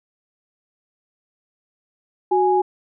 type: tone pair together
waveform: sine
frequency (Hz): 370 / 830.6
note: F#4 / G#5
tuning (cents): 0 / 0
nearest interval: octave + major second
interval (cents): 1400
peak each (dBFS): -17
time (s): 2.31-2.62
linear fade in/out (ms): 10
effects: none